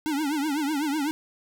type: tone with vibrato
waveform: square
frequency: 295 Hz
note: D4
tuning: 8 cents sharp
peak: -25 dBFS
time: 0.06-1.11 s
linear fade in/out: 0 ms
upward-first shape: triangle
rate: 8 Hz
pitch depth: 160 cents each way
effects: none